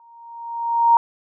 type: tone with exponential growth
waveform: sine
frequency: 932.3 Hz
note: A#5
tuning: in tune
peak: -8 dBFS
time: 0-0.97 s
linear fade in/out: 1 ms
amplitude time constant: 210 ms
effects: none